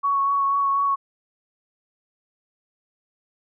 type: tone with vibrato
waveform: sine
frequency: 1113 Hz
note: C#6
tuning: 7 cents sharp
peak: -18 dBFS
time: 0.03-0.96 s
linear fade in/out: 20 ms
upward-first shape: sine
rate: 4.1 Hz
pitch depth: 15 cents each way
effects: none